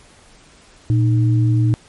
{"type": "tone pair together", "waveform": "sine", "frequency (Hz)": [116.54, 306.7], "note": ["A#2", "D#4"], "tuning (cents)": [0, -25], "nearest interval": "octave + perfect fourth", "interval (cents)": 1675, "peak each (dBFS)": [-12, -22], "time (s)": [0.9, 1.74], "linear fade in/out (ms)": 0, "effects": ["pink hiss -48 dBFS RMS until 1.88 s", "MP3 48 kbps"]}